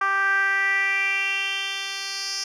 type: tone with band-pass filter sweep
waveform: 10% pulse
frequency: 392 Hz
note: G4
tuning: in tune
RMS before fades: -24 dBFS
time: 0.01-2.44 s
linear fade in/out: 5 ms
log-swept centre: 1300 to 5200 Hz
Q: 4.8
effects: none